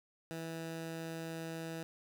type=tone; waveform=15% pulse; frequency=163.6 Hz; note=E3; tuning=13 cents flat; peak=-34 dBFS; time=0.31-1.83 s; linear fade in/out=0 ms; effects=none